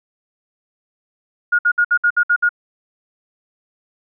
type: tone bursts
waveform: sine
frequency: 1433 Hz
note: F6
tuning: 44 cents sharp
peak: -11 dBFS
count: 8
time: 1.52-2.492 s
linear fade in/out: 10 ms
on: 69 ms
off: 60 ms
effects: none